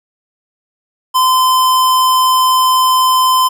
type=tone; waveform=square; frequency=1028 Hz; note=C6; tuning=31 cents flat; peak=-9 dBFS; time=1.14-3.49 s; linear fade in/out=20 ms; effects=none